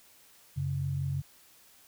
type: tone pair together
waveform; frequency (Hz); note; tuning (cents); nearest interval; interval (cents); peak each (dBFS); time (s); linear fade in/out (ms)
sine; 92.5 / 138.24; F#2 / C#3; 0 / -4; perfect fifth; 696; -35 / -30; 0.56-1.22; 20
effects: white hiss -59 dBFS RMS until 1.87 s